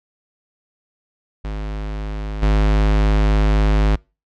square tone with level steps, 51.9 Hz, G#1, in tune, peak -24 / -13 dBFS, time 1.44-3.96 s, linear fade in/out 10 ms, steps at 2.42 s, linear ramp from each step 10 ms, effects noise-tail reverb RT60 0.3 s tail -26 dB re dry + low-pass 4000 Hz 12 dB/octave

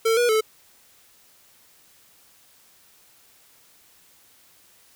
square tone with pitch steps, 450.6 / 482.2 / 436.1 Hz, A4 / B4 / A4, +41 / -41 / -15 cents, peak -18 dBFS, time 0.05-0.41 s, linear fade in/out 10 ms, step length 120 ms, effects white hiss -56 dBFS RMS until 4.95 s

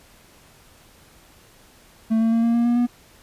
triangle tone with pitch steps, 222.9 / 226 / 229.2 / 232.4 / 235.6 / 238.9 / 242.2 Hz, A3 / A3 / A#3 / A#3 / A#3 / A#3 / B3, +23 / +47 / -29 / -5 / +19 / +43 / -34 cents, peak -14 dBFS, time 2.1-2.87 s, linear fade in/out 20 ms, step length 110 ms, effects pink hiss -52 dBFS RMS until 3.22 s + resampled to 32000 Hz

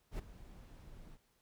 brown noise with ADSR envelope, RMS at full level -38 dBFS, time 0.11-1.18 s, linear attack 78 ms, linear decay 13 ms, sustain -16 dB, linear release 40 ms, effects pink hiss -75 dBFS RMS until 1.41 s

